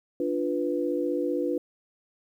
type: chord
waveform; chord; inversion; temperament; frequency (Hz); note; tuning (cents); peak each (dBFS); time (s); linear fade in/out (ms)
sine; B diminished; first; equal; 293.7 / 349.2 / 493.9; D4 / F4 / B4; 0 / 0 / 0; -29; 0.2-1.58; 2
effects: 10-bit